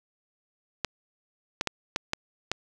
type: clicks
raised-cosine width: 0.2 ms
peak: -9 dBFS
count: 6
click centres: 0.847 / 1.611 / 1.673 / 1.961 / 2.134 / 2.516 s
effects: none